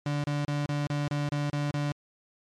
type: tone bursts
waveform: 35% pulse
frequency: 145.6 Hz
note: D3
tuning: 15 cents flat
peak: -25 dBFS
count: 9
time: 0.06-1.92 s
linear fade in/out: 2 ms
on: 180 ms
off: 30 ms
effects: low-pass 6000 Hz 12 dB/octave + MP3 96 kbps